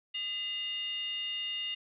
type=tone with frequency modulation; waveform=sine; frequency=2835 Hz; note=F7; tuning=25 cents sharp; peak=-33 dBFS; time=0.14-1.75 s; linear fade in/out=10 ms; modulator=803 Hz; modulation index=0.54; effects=none